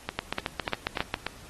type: two click trains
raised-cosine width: 0.3 ms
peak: -12 / -10 dBFS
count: 5 / 8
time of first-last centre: 0.09-1.266 / 0.19-1.141 s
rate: 3.4 / 7.36 Hz
effects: pink hiss -50 dBFS RMS until 1.49 s + AAC 32 kbps